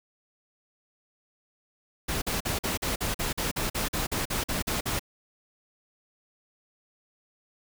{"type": "noise bursts", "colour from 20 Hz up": "pink", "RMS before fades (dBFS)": -29, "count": 16, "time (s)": [2.08, 4.995], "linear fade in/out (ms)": 10, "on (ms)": 140, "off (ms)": 45, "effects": []}